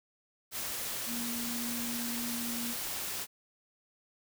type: tone in noise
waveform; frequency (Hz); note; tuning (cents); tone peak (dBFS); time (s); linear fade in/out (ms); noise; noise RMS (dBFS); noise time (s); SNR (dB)
sine; 236.8; A#3; +27; -37; 1.06-2.75; 50; white; -37; 0.51-3.27; -3
effects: none